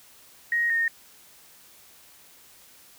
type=tone pair in turn; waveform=sine; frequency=1878 / 1842.5 Hz; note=A#6 / A#6; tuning=+12 / -21 cents; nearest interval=unison; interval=33 cents; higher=first; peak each=-21 dBFS; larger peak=neither; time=0.52-0.7 / 0.7-0.88 s; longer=neither; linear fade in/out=2 ms; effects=white hiss -53 dBFS RMS until 2.98 s